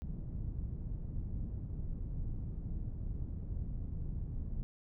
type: low-pass noise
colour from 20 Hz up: pink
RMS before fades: -39 dBFS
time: 0.02-4.63 s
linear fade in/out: 0 ms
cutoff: 140 Hz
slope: 12 dB/octave
effects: none